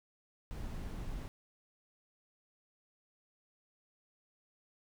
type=noise; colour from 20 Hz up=brown; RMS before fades=-41 dBFS; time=0.51-1.28 s; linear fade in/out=0 ms; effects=none